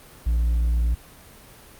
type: tone with hard clipping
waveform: sine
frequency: 58.27 Hz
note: A#1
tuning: in tune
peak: -19 dBFS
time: 0.26-0.95 s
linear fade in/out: 10 ms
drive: 2 dB
effects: pink hiss -47 dBFS RMS until 1.79 s + Opus 32 kbps